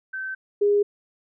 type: tone pair in turn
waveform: sine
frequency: 1542 / 409.5 Hz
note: G6 / G#4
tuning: -29 / -24 cents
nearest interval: octave + major seventh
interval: 2295 cents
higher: first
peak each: -28 / -16 dBFS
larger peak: second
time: 0.13-0.35 / 0.61-0.83 s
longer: neither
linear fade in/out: 10 ms
effects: none

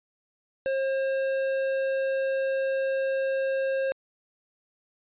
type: tone with tanh clipping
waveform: sine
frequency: 536 Hz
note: C5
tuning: 42 cents sharp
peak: -26 dBFS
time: 0.66-3.92 s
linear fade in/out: 0 ms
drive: 12 dB
effects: resampled to 8000 Hz

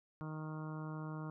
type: harmonic tone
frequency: 155.56 Hz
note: D#3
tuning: in tune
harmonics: 1 / 2 / 3 / 4 / 5 / 6 / 7 / 8 / 9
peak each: -42 / -48 / -55 / -56 / -59 / -56 / -54 / -57 / -57 dBFS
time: 0.21-1.3 s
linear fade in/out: 0 ms
effects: none

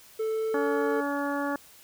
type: tone with pitch glide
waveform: triangle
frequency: 440 to 444.9 Hz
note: A4 to A4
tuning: 0 to +19 cents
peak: -24 dBFS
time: 0.19-1.01 s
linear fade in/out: 10 ms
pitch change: +19 cents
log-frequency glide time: 0.3-0.73 s
type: harmonic tone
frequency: 284.2 Hz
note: C#4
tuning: 43 cents sharp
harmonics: 1 / 2 / 3 / 4 / 5 / 6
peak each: -30 / -33 / -35 / -36 / -37 / -38 dBFS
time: 0.54-1.56 s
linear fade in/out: 2 ms
effects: white hiss -53 dBFS RMS until 1.83 s

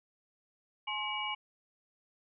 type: tone cluster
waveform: sine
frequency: 846 / 1060 / 2285 / 2891 Hz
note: G#5 / C6 / D7 / F#7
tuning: +32 / +22 / -48 / -41 cents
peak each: -40 / -40 / -38 / -38 dBFS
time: 0.87-1.35 s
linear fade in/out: 10 ms
effects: none

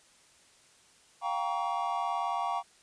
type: chord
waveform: triangle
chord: G half-diminished seventh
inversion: third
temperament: just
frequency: 705.6 / 784 / 940.8 / 1128.9 Hz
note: F5 / G5 / Bb5 / Db6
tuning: +18 / 0 / +16 / +31 cents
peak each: -33 dBFS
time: 1.21-2.63 s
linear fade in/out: 50 ms
effects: white hiss -61 dBFS RMS until 2.82 s + resampled to 22050 Hz

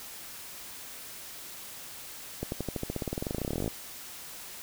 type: accelerating click train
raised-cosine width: 2 ms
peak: -18 dBFS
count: 29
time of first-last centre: 2.43-3.678 s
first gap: 91 ms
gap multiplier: 0.94
effects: white hiss -44 dBFS RMS until 4.62 s

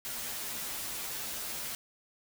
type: noise with comb filter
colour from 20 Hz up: white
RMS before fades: -38 dBFS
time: 0.05-1.75 s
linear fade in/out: 0 ms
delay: 11 ms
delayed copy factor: -0.8
effects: none

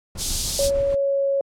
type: noise with tremolo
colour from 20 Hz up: brown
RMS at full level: -30 dBFS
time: 0.15-0.95 s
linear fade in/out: 5 ms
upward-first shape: square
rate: 6.7 Hz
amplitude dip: 30%
type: high-pass noise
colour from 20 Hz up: pink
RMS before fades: -24 dBFS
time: 0.17-0.71 s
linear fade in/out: 50 ms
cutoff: 4100 Hz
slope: 24 dB/octave
type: tone with pitch glide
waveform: sine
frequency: 557 to 552.2 Hz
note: C#5 to C#5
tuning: +8 to -7 cents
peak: -18 dBFS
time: 0.59-1.41 s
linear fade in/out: 2 ms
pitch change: -15 cents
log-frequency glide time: 0.89-1.28 s
effects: low-pass 10000 Hz 12 dB/octave + AAC 64 kbps

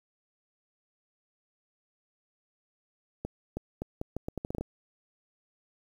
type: accelerating click train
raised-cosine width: 2 ms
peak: -20 dBFS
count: 12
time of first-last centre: 3.25-4.61 s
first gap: 320 ms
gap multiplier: 0.78
effects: 9-bit

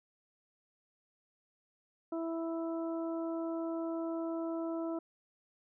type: harmonic tone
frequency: 329.6 Hz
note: E4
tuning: in tune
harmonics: 1 / 2 / 3 / 4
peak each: -35 / -40 / -49 / -49 dBFS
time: 2.12-4.99 s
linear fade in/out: 5 ms
effects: none

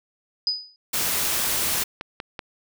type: tone with exponential decay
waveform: sine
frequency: 4978 Hz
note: D#8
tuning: in tune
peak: -17 dBFS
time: 0.47-0.76 s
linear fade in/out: 1 ms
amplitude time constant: 62 ms
type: noise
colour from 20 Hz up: white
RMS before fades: -24 dBFS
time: 0.93-1.84 s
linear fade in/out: 10 ms
type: click train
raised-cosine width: 0.3 ms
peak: -16 dBFS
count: 5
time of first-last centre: 1.63-2.392 s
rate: 5.25 Hz
effects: none

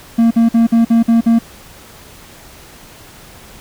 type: tone bursts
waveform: triangle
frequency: 230 Hz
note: A#3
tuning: 23 cents flat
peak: -5 dBFS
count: 7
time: 0.18-1.39 s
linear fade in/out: 10 ms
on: 130 ms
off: 50 ms
effects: pink hiss -39 dBFS RMS until 3.6 s

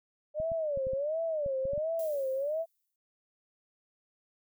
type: tone with vibrato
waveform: sine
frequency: 590 Hz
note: D5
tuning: 8 cents sharp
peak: -29 dBFS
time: 0.34-2.66 s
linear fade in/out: 50 ms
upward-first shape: sine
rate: 1.4 Hz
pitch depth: 200 cents each way
type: clicks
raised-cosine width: 5 ms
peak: -31 dBFS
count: 9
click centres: 0.401 / 0.518 / 0.774 / 0.869 / 0.934 / 1.462 / 1.654 / 1.734 / 1.778 s
type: noise with exponential decay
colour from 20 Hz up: violet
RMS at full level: -46 dBFS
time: 1.99-2.96 s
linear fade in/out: 2 ms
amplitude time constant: 210 ms
effects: none

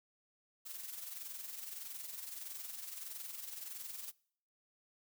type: noise with amplitude modulation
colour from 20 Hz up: blue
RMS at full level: -44 dBFS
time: 0.65-4.12 s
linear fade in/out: 20 ms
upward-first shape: sine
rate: 21.6 Hz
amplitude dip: 55%
effects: noise-tail reverb RT60 0.6 s tail -24 dB re dry

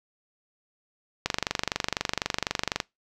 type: click train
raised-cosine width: 0.2 ms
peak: -7 dBFS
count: 38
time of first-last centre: 1.26-2.802 s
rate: 24 Hz
effects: noise-tail reverb RT60 0.2 s tail -24 dB re dry

